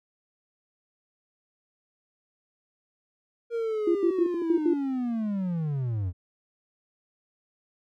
triangle linear sweep, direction down, 471.5 to 84 Hz, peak -24 dBFS, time 3.5-6.13 s, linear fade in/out 50 ms
sine tone bursts, 342 Hz, F4, 36 cents flat, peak -20 dBFS, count 6, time 3.87-4.736 s, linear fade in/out 5 ms, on 81 ms, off 76 ms
effects none

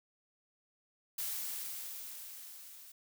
blue noise with level ramp, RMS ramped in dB -37 to -54 dBFS, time 1.18-2.92 s, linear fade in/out 5 ms, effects none

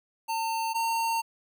square tone pair in turn, 900 / 912.6 Hz, A5 / A#5, +39 / -37 cents, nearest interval unison, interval 24 cents, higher second, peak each -28 / -26 dBFS, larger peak second, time 0.28-0.74 / 0.74-1.22 s, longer second, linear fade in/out 20 ms, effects none

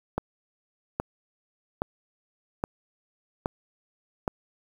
click train, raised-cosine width 1 ms, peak -12 dBFS, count 6, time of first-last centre 0.18-4.278 s, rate 1.22 Hz, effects 7-bit

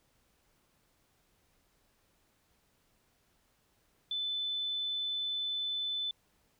sine tone, 3510 Hz, A7, 5 cents flat, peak -32 dBFS, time 4.11-6.11 s, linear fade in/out 2 ms, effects pink hiss -72 dBFS RMS until 6.59 s

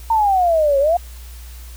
sine exponential two-way sweep, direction down then up, 924 to 540 to 722 Hz, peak -12 dBFS, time 0.1-0.97 s, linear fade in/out 5 ms, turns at 0.79 s, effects added 60 Hz sine -33 dBFS peak until 1.76 s + white hiss -44 dBFS RMS until 1.76 s

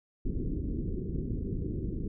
pink low-pass noise, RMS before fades -33 dBFS, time 0.25-2.08 s, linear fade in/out 5 ms, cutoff 400 Hz, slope 48 dB/octave, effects none

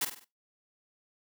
white noise with echo, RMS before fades -30 dBFS, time 0.01-0.05 s, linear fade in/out 5 ms, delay 49 ms, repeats 4, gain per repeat -7 dB, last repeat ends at 0.246 s, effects noise-tail reverb RT60 0.2 s tail -18 dB re dry + high-pass 150 Hz 12 dB/octave

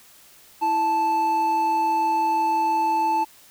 triangle tone pair together, 329.3 / 877 Hz, E4 / A5, -2 / -6 cents, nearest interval octave + perfect fourth, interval 1696 cents, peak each -28 / -17 dBFS, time 0.61-3.25 s, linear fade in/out 20 ms, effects white hiss -51 dBFS RMS until 3.5 s

